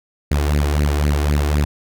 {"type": "tone with flanger", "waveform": "sawtooth", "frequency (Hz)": 73.42, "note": "D2", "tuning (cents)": 0, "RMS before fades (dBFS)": -17, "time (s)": [0.31, 1.65], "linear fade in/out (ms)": 5, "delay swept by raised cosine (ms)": [0.43, 2.83], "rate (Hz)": 3.9, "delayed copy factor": 0.75, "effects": []}